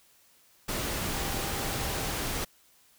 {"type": "tone in noise", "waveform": "sine", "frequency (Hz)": 789, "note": "G5", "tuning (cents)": 11, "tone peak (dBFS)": -42, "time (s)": [1.13, 2.11], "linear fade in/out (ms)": 10, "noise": "pink", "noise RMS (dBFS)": -32, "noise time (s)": [0.68, 2.45], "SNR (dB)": -13, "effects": ["white hiss -62 dBFS RMS until 2.98 s"]}